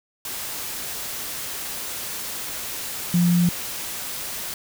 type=tone in noise; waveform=sine; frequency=174.61 Hz; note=F3; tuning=in tune; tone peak=-15 dBFS; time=3.14-3.49 s; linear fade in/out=2 ms; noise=white; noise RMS=-31 dBFS; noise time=0.25-4.54 s; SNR=+13 dB; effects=none